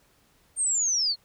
sine linear sweep, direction down, 8820 to 4186 Hz, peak -22 dBFS, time 0.56-1.16 s, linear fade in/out 50 ms, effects pink hiss -63 dBFS RMS until 1.24 s

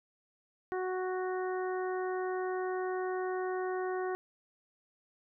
harmonic tone, 370 Hz, F#4, in tune, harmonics 1 / 2 / 3 / 4 / 5, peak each -33 / -39 / -43 / -45 / -47 dBFS, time 0.72-4.15 s, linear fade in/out 0 ms, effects none

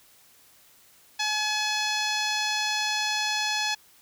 10% pulse tone with low-pass filter, 850 Hz, G#5, 40 cents sharp, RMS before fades -27 dBFS, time 1.19-3.75 s, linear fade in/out 10 ms, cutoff 6700 Hz, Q 1.4, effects white hiss -57 dBFS RMS until 4.01 s

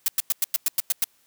blue noise bursts, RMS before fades -21 dBFS, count 9, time 0.06-1.042 s, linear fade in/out 2 ms, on 22 ms, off 98 ms, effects white hiss -63 dBFS RMS until 1.26 s + high-pass 80 Hz 12 dB/octave

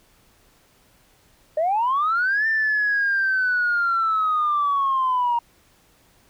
sine linear two-way sweep, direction up then down, 596 to 1794 to 936 Hz, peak -17 dBFS, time 1.57-5.39 s, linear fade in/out 5 ms, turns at 2.47 s, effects tanh soft clip ceiling -14 dBFS + pink hiss -58 dBFS RMS until 6.29 s

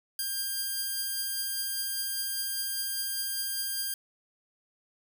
5% pulse tone pair together, 1600 / 4795 Hz, G6 / D8, +35 / +35 cents, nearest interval octave + perfect fifth, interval 1900 cents, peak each -25 dBFS, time 0.19-3.94 s, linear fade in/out 2 ms, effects none

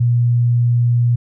sine tone, 120 Hz, B2, 49 cents flat, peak -11 dBFS, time 0-1.16 s, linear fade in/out 10 ms, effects none

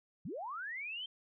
sine linear sweep, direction up, 121.1 to 3167 Hz, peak -39 dBFS, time 0.25-1.06 s, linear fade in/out 5 ms, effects none

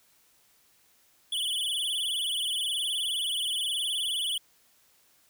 square tone with vibrato, 3200 Hz, G7, 35 cents sharp, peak -28 dBFS, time 1.32-4.38 s, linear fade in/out 5 ms, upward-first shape sine, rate 19 Hz, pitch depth 150 cents each way, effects white hiss -64 dBFS RMS until 5.29 s

